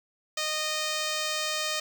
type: tone with notch filter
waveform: 5% pulse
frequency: 617 Hz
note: D#5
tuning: 15 cents flat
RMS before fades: -30 dBFS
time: 0.37-1.8 s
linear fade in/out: 5 ms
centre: 11000 Hz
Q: 1.4
effects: none